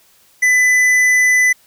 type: tone with tanh clipping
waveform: sine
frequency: 2000 Hz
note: B6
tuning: 21 cents sharp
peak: -11 dBFS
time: 0.42-1.53 s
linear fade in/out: 10 ms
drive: 11 dB
effects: white hiss -52 dBFS RMS until 1.66 s